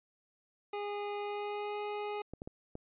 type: tone with pitch glide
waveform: 25% pulse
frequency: 410.5 to 415.5 Hz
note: G#4 to G#4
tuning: -20 to +1 cents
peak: -32 dBFS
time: 0.73-2.22 s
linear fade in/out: 5 ms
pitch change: +21 cents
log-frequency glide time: 1.18-1.8 s
type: clicks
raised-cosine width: 2 ms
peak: -29 dBFS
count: 4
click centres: 2.336 / 2.419 / 2.475 / 2.754 s
effects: resampled to 8000 Hz